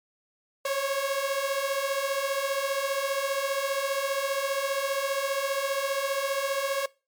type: beating tone pair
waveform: sawtooth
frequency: 540 / 555 Hz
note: C#5 / C#5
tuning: -45 / +2 cents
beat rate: 15 Hz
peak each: -26 / -24 dBFS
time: 0.65-6.86 s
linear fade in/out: 5 ms
effects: noise-tail reverb RT60 0.3 s tail -23 dB re dry + MP3 96 kbps